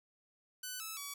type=tone with pitch steps; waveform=5% pulse; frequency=1500 / 1305.8 / 1136.8 Hz; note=F#6 / E6 / C#6; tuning=+23 / -17 / +43 cents; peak=-30 dBFS; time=0.63-1.14 s; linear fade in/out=5 ms; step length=170 ms; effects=none